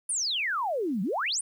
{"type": "exponential two-way sweep", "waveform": "sine", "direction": "down then up", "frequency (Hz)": [10050, 174.61, 10050], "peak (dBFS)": -26, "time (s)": [0.09, 1.41], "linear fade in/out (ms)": 5, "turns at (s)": 1.02, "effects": ["10-bit"]}